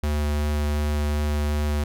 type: tone with vibrato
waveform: square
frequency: 74.2 Hz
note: D2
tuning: 18 cents sharp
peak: -22 dBFS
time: 0.03-1.84 s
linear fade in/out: 5 ms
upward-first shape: sine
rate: 2.7 Hz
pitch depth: 8 cents each way
effects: none